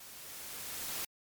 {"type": "noise with level ramp", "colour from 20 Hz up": "white", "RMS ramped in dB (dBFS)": [-51, -37], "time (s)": [0, 1.05], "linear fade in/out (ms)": 5, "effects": ["MP3 96 kbps"]}